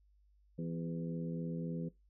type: harmonic tone with a mistuned harmonic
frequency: 83.6 Hz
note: E2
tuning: 25 cents sharp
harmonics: 2 / 3 / 4 / 5 / 6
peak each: -38 / -44 / -50 / -50 / -48 dBFS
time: 0.58-1.89 s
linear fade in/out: 10 ms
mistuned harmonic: 5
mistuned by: -34 cents
effects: noise-tail reverb RT60 0.2 s tail -20 dB re dry + added 50 Hz sine -65 dBFS peak until 2.09 s